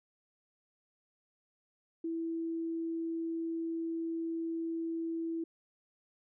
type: tone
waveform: sine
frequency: 329.6 Hz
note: E4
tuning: in tune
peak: -33 dBFS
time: 2.04-5.44 s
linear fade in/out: 5 ms
effects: none